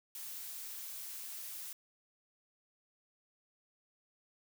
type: noise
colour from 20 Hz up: blue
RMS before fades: -45 dBFS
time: 0.15-1.73 s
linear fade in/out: 2 ms
effects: none